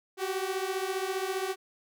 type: beating tone pair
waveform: sawtooth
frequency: 372.9 / 387.9 Hz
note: F#4 / G4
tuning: +14 / -18 cents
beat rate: 15 Hz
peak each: -29 / -29 dBFS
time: 0.17-1.56 s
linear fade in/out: 50 ms
effects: none